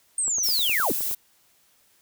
sine linear sweep, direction down, 8720 to 185 Hz, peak -22 dBFS, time 0.18-0.92 s, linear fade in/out 2 ms
click train, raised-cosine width 1 ms, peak -26 dBFS, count 9, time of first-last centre 0.28-1.112 s, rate 9.61 Hz
violet noise, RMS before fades -27 dBFS, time 0.43-1.15 s, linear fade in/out 10 ms
effects white hiss -62 dBFS RMS until 2.01 s

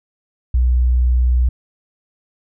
sine tone, 61.74 Hz, B1, in tune, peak -11 dBFS, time 0.54-1.49 s, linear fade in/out 5 ms, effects none

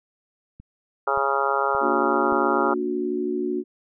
click train, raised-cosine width 5 ms, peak -30 dBFS, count 4, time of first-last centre 0.6-2.324 s, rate 1.74 Hz
harmonic tone, 137.9 Hz, C#3, 9 cents flat, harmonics 3 / 4 / 5 / 6 / 7 / 8 / 9 / 10, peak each -28 / -28 / -31 / -27 / -28 / -32 / -26 / -27 dBFS, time 1.07-2.74 s, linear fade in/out 5 ms
sine chord, Bb augmented, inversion none, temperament just, 233.1 / 291.4 / 364.2 Hz, Bb3 / D4 / F#4, 0 / -13 / -27 cents, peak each -30 / -28 / -25 dBFS, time 1.8-3.64 s, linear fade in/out 50 ms
effects none

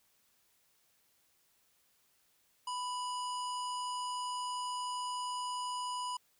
harmonic tone with a mistuned harmonic, 993 Hz, B5, 9 cents sharp, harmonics 1 / 3 / 5 / 7 / 9 / 10, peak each -36 / -45 / -48 / -51 / -52 / -57 dBFS, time 2.67-6.17 s, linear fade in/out 5 ms, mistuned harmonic 3, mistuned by -25 cents, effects white hiss -72 dBFS RMS until 6.39 s

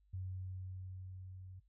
sine tone with level ramp, 93.1 Hz, F#2, 11 cents sharp, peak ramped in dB -40 to -50 dBFS, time 0.13-1.6 s, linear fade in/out 10 ms, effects noise-tail reverb RT60 0.1 s tail -17 dB re dry + added 50 Hz sine -68 dBFS peak until 1.68 s

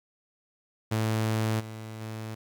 sawtooth tone with level steps, 110 Hz, A2, in tune, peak -21 / -34 / -31 dBFS, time 0.91-2.35 s, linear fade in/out 10 ms, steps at 1.59 / 2 s, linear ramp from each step 20 ms, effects 10-bit

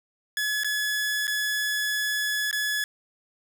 sawtooth tone with dropouts, 1702 Hz, G#6, 42 cents sharp, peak -21 dBFS, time 0.37-2.84 s, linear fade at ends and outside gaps 1 ms, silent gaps 0.635-0.645 / 1.27-1.278 / 2.512-2.528 s, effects none

